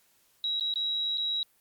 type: tone with dropouts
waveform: sine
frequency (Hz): 3864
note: B7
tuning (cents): -39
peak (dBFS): -27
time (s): 0.44-1.43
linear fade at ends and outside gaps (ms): 1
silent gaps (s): 0.598-0.608 / 0.739-0.758 / 1.174-1.18
effects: white hiss -66 dBFS RMS until 1.6 s + Opus 48 kbps